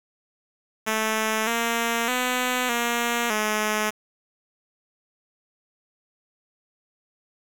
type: tone with pitch steps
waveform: 5% pulse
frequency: 218.8 / 232.2 / 250.8 / 236.8 / 213.6 Hz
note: A3 / A#3 / B3 / A#3 / G#3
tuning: -9 / -7 / +27 / +27 / +49 cents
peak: -11 dBFS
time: 0.86-3.91 s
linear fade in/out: 20 ms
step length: 610 ms
effects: 8-bit